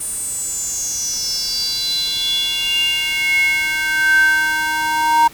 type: tone with high-pass filter sweep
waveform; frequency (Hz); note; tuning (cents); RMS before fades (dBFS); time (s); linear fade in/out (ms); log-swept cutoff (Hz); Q
square; 311.1; D#4; 0; -18; 0-5.28; 10; 9300 to 970; 8.8
effects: pink hiss -41 dBFS RMS until 5.33 s